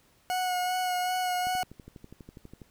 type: tone with vibrato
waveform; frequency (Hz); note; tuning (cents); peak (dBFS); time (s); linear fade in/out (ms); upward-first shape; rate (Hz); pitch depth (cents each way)
40% pulse; 730; F#5; -24; -26; 0.3-1.63; 0; sine; 2.6; 18
type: click train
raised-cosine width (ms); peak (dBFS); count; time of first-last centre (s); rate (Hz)
3; -32; 15; 1.47-2.618; 12.2
effects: pink hiss -64 dBFS RMS until 2.7 s